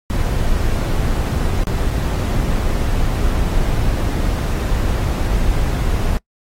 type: noise with dropouts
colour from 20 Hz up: brown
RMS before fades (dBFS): -17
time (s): 0.1-6.17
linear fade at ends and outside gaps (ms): 0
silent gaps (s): 1.636-1.671 / 1.904-1.91
effects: noise-tail reverb RT60 0.1 s tail -23 dB re dry + AAC 48 kbps